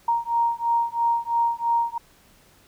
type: beating tone pair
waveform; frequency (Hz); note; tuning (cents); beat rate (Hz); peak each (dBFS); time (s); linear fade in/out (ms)
sine; 932.3 / 935.3; A#5 / A#5; 0 / +6; 3; -23; 0.08-1.98; 5
effects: pink hiss -56 dBFS RMS until 2.67 s